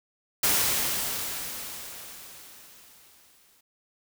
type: noise with exponential decay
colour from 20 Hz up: white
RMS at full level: -22 dBFS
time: 0.43-3.61 s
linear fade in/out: 5 ms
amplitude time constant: 690 ms
effects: none